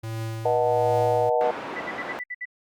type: tone with tremolo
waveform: square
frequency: 112.1 Hz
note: A2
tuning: 33 cents sharp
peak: -28 dBFS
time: 0.03-1.3 s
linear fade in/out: 10 ms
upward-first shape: triangle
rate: 1.3 Hz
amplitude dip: 70%
type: chord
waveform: sine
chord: B dominant seventh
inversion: none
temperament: equal with one note detuned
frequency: 482.3 / 622.3 / 740 / 880 Hz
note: B4 / D#5 / F#5 / A5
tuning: -41 / 0 / 0 / 0 cents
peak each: -23 / -24 / -25 / -28 dBFS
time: 0.45-1.51 s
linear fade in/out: 5 ms
type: band-pass noise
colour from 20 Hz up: pink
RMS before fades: -34 dBFS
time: 1.41-2.19 s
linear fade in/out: 0 ms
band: 330 to 1700 Hz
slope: 12 dB/octave
type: tone bursts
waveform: sine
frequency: 1980 Hz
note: B6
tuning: 4 cents sharp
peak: -29 dBFS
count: 7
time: 1.76-2.455 s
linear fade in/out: 10 ms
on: 47 ms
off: 61 ms
effects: Opus 48 kbps